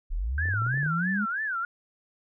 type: linear sweep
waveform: sine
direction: up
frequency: 30.59 to 213.9 Hz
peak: -26 dBFS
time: 0.1-1.26 s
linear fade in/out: 20 ms
type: tone with vibrato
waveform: sine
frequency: 1540 Hz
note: G6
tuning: 31 cents flat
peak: -27 dBFS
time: 0.38-1.65 s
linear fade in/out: 2 ms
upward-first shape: sine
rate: 3.1 Hz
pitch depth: 240 cents each way
type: clicks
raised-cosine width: 2 ms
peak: -32 dBFS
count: 9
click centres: 0.456 / 0.487 / 0.539 / 0.62 / 0.665 / 0.742 / 0.775 / 0.831 / 0.863 s
effects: none